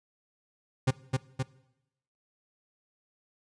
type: tone with echo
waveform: 40% pulse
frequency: 131.1 Hz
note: C3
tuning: 4 cents sharp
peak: -20 dBFS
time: 0.87-0.91 s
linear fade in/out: 10 ms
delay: 260 ms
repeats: 2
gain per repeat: -3 dB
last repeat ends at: 1.43 s
effects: noise-tail reverb RT60 0.9 s tail -21 dB re dry + resampled to 22050 Hz